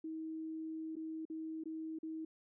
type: tone with dropouts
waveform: sine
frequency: 318.7 Hz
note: D#4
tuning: 42 cents sharp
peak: -40 dBFS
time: 0.04-2.25 s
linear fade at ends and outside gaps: 5 ms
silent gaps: 0.956-0.965 / 1.253-1.299 / 1.638-1.656 / 1.988-2.03 s
effects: none